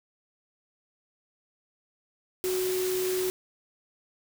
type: tone in noise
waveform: sine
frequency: 370 Hz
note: F#4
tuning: in tune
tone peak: -26 dBFS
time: 2.44-3.3 s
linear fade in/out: 0 ms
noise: white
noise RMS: -35 dBFS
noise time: 2.44-3.3 s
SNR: +6 dB
effects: none